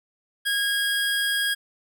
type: tone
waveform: 25% pulse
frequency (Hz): 1638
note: G#6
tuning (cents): -24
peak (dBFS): -18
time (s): 0.45-1.55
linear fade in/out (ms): 20
effects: none